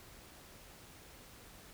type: silence
effects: pink hiss -56 dBFS RMS until 1.73 s

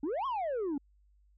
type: exponential two-way sweep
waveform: sine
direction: up then down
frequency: 267.9 to 1123 to 267.9 Hz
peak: -28 dBFS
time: 0.03-0.78 s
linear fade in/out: 5 ms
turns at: 0.26 s
effects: tanh soft clip ceiling -30 dBFS + added 50 Hz sine -62 dBFS peak until 1.37 s

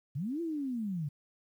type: linear two-way sweep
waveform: sine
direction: up then down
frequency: 120.7 to 344.6 to 136.8 Hz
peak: -32 dBFS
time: 0.15-1.09 s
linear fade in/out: 10 ms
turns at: 0.41 s
effects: 11-bit

